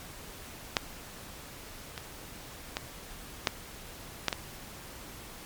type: clicks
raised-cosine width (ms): 0.2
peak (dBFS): -6 / -19 / -13 / -6 / -7 / -12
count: 6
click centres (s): 0.768 / 1.978 / 2.769 / 3.472 / 4.283 / 4.328
effects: pink hiss -46 dBFS RMS until 5.45 s + MP3 96 kbps